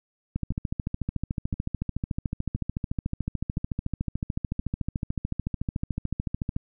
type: two click trains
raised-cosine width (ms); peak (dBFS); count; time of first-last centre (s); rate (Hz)
5; -23 / -15; 5 / 86; 0.52-4.597 / 0.36-6.564; 0.981 / 13.7
effects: none